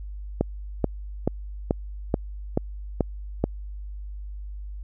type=click train; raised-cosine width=2 ms; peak=-7 dBFS; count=8; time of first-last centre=0.41-3.44 s; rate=2.31 Hz; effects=added 50 Hz sine -33 dBFS peak until 4.83 s